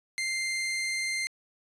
sawtooth tone, 2093 Hz, C7, in tune, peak -25 dBFS, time 0.18-1.27 s, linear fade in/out 0 ms, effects resampled to 24000 Hz

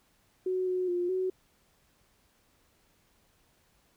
sine tone with pitch steps, 370.5 / 366.7 / 353.2 / 372.7 Hz, F#4 / F#4 / F4 / F#4, +2 / -15 / +20 / +13 cents, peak -27 dBFS, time 0.46-1.3 s, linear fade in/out 5 ms, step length 210 ms, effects pink hiss -68 dBFS RMS until 3.96 s

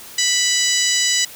harmonic tone, 987.8 Hz, B5, in tune, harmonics 2 / 3 / 4 / 5 / 6 / 7 / 8, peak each -23 / -23 / -23 / -23 / -23 / -23 / -23 dBFS, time 0.18-1.25 s, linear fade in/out 5 ms, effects white hiss -38 dBFS RMS until 1.35 s

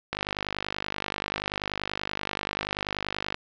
click train, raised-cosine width 0.3 ms, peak -12 dBFS, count 163, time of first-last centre 0.13-3.344 s, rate 50.4 Hz, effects resampled to 16000 Hz + 7-bit

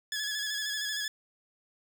15% pulse tone with vibrato, 1695 Hz, G#6, 35 cents sharp, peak -25 dBFS, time 0.12-1.08 s, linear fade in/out 2 ms, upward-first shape square, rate 13 Hz, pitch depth 31 cents each way, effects none

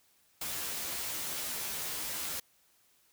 white noise with comb filter, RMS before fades -37 dBFS, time 0.41-2.4 s, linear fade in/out 5 ms, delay 13 ms, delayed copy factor +0.7, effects white hiss -68 dBFS RMS until 3.12 s

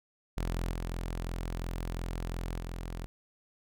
sawtooth tone with level steps, 42.84 Hz, F1, 33 cents flat, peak -27 / -30 / -33 dBFS, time 0.37-3.06 s, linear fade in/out 0 ms, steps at 0.71 / 2.58 s, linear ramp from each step 20 ms, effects none

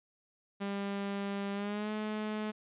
sawtooth tone with pitch glide, 199.5 to 213.8 Hz, G3 to A3, +31 to -49 cents, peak -30 dBFS, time 0.6-2.52 s, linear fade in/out 20 ms, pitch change +120 cents, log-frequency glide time 1.53-1.91 s, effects resampled to 8000 Hz

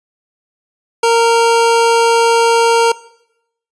25% pulse tone, 462.5 Hz, A#4, 14 cents flat, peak -5 dBFS, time 1.03-2.92 s, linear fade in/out 5 ms, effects noise-tail reverb RT60 0.8 s tail -20 dB re dry + resampled to 22050 Hz

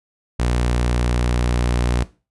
sawtooth tone, 60.3 Hz, B1, 41 cents flat, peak -13 dBFS, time 0.39-2.04 s, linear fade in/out 10 ms, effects noise-tail reverb RT60 0.3 s tail -17 dB re dry + resampled to 24000 Hz

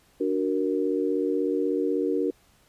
sine chord, D augmented, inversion none, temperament equal, 293.7 / 370 / 466.2 Hz, D4 / F#4 / A#4, 0 / 0 / 0 cents, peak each -27 dBFS, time 0.2-2.31 s, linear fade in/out 10 ms, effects pink hiss -61 dBFS RMS until 2.68 s + resampled to 32000 Hz

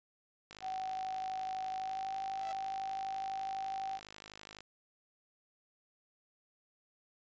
click train, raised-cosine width 0.2 ms, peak -31 dBFS, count 214, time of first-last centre 0.51-4.606 s, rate 52 Hz
sine tone with pitch glide, 756 to 772.3 Hz, F#5 to G5, +37 to -26 cents, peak -36 dBFS, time 0.61-4 s, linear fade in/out 50 ms, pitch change +37 cents, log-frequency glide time 1.74-2.15 s
sawtooth tone with exponential growth, 661 Hz, E5, 5 cents sharp, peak -39 dBFS, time 2.25-2.52 s, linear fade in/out 2 ms, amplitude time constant 57 ms
effects resampled to 16000 Hz

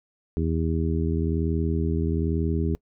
harmonic tone, 81.1 Hz, E2, 28 cents flat, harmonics 1 / 2 / 3 / 4 / 5, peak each -25 / -28 / -30 / -31 / -32 dBFS, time 0.37-2.75 s, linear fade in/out 0 ms, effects noise-tail reverb RT60 0.1 s tail -23 dB re dry

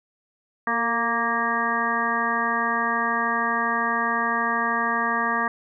harmonic tone with a mistuned harmonic, 233.1 Hz, A#3, in tune, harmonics 1 / 2 / 3 / 4 / 5 / 7 / 8, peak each -31 / -34 / -31 / -29 / -25 / -28 / -28 dBFS, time 0.67-5.48 s, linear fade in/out 2 ms, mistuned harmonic 2, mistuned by -36 cents, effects none

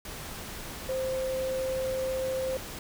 sine tone in noise, 523 Hz, C5, 1 cent flat, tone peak -28 dBFS, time 0.89-2.57 s, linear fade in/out 2 ms, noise pink, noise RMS -40 dBFS, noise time 0.05-2.79 s, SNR +9 dB, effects none

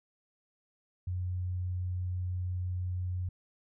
sine tone, 90.6 Hz, F#2, 36 cents flat, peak -31 dBFS, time 1.07-3.29 s, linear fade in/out 5 ms, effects none

